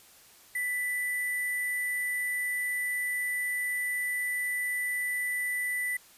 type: tone with sample-and-hold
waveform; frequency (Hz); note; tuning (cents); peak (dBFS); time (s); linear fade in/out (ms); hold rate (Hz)
sine; 1983; B6; +7; -28; 0.55-5.97; 5; 11025
effects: white hiss -56 dBFS RMS until 6.17 s + resampled to 32000 Hz